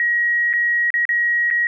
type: tone with dropouts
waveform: sine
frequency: 1899 Hz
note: A#6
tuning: 32 cents sharp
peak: -15 dBFS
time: 0-1.67 s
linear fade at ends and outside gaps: 1 ms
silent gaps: 0.53-0.536 / 0.904-0.94 / 1.053-1.091 / 1.503-1.51 s
effects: none